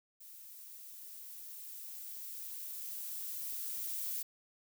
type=noise with level ramp; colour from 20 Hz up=violet; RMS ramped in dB=-53 to -38 dBFS; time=0.2-4.23 s; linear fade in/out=10 ms; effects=none